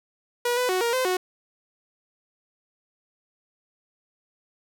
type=tone with pitch steps; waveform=sawtooth; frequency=483.3 / 498.6 / 369.7 / 469.4 / 514 / 367.2 Hz; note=B4 / B4 / F#4 / A#4 / C5 / F#4; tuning=-38 / +16 / -1 / +12 / -31 / -13 cents; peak=-18 dBFS; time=0.45-1.17 s; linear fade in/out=5 ms; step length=120 ms; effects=none